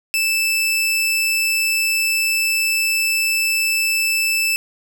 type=tone; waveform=sawtooth; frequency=2637 Hz; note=E7; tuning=in tune; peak=-13 dBFS; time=0.14-4.56 s; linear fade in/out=0 ms; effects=none